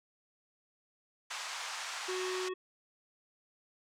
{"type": "band-pass noise", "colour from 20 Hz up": "pink", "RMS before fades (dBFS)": -41, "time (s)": [1.3, 2.49], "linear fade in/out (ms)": 10, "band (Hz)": [840, 7700], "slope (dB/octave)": 24}
{"type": "harmonic tone", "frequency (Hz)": 370, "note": "F#4", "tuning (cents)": 0, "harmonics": [1, 3, 5, 7, 9], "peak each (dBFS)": [-35, -45, -49, -52, -54], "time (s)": [2.08, 2.54], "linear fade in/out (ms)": 10}
{"effects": []}